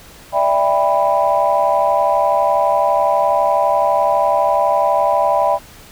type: chord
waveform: sine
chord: E minor seventh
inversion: third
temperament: equal with one note detuned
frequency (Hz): 587.3 / 659.3 / 796.3 / 987.8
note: D5 / E5 / G5 / B5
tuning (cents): 0 / 0 / +27 / 0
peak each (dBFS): -17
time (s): 0.32-5.59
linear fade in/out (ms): 50
effects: tanh soft clip ceiling -3 dBFS + pink hiss -41 dBFS RMS until 5.91 s